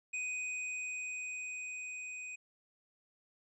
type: tone with level ramp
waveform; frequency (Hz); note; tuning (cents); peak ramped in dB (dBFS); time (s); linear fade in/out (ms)
square; 2497; D#7; +6; -36 to -43; 0.13-2.36; 10
effects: resampled to 24000 Hz